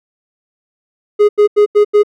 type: tone bursts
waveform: triangle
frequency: 415.9 Hz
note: G#4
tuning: 2 cents sharp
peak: -3 dBFS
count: 5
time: 1.19-2.034 s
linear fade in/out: 20 ms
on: 100 ms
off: 86 ms
effects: none